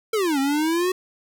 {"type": "exponential two-way sweep", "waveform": "square", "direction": "down then up", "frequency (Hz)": [459.6, 266.9, 375.6], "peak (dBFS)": -20, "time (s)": [0.13, 0.92], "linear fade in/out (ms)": 5, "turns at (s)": 0.39, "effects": []}